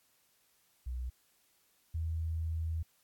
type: tone pair in turn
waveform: sine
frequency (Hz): 62.1 / 81.14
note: B1 / E2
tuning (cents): +10 / -27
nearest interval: perfect fourth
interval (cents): 463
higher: second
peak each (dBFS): -35 / -32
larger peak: second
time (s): 0.86-1.1 / 1.94-2.83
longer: second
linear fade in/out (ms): 10
effects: white hiss -71 dBFS RMS until 3.03 s + AAC 64 kbps